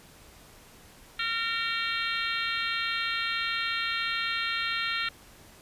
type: harmonic tone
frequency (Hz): 458.5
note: A#4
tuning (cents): -29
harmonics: 3 / 4 / 5 / 6 / 7 / 8 / 9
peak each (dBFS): -33 / -34 / -35 / -36 / -36 / -37 / -38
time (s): 1.19-5.09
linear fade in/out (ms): 5
effects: pink hiss -53 dBFS RMS until 5.61 s + resampled to 32000 Hz